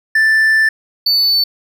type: tone pair in turn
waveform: triangle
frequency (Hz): 1766 / 4499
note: A6 / C#8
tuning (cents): +6 / +25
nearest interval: octave + major third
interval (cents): 1619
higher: second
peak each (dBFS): -7 / -9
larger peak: first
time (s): 0.15-0.69 / 1.06-1.44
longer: first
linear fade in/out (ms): 5
effects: none